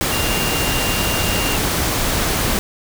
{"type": "tone in noise", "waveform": "sine", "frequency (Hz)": 2794, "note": "F7", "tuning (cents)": 0, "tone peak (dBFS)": -25, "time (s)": [0.12, 1.56], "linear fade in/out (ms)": 0, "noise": "pink", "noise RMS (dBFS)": -19, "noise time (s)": [0.01, 2.59], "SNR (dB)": -9, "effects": []}